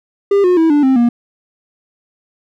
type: tone with pitch steps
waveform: triangle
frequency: 400 / 360.5 / 324.9 / 292.8 / 263.9 / 237.8 Hz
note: G4 / F#4 / E4 / D4 / C4 / A#3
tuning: +35 / -45 / -25 / -5 / +15 / +35 cents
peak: -6 dBFS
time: 0.31-1.09 s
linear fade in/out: 5 ms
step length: 130 ms
effects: none